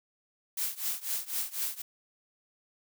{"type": "noise with tremolo", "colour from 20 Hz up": "blue", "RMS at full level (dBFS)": -30, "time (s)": [0.57, 1.82], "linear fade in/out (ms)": 5, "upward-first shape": "triangle", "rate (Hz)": 4, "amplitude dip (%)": 95, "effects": []}